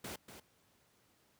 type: noise with echo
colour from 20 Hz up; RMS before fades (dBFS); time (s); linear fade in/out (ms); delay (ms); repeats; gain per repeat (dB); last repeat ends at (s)
pink; -44; 0.04-0.16; 5; 240; 1; -9; 0.4
effects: pink hiss -71 dBFS RMS until 1.39 s + high-pass 80 Hz 12 dB/octave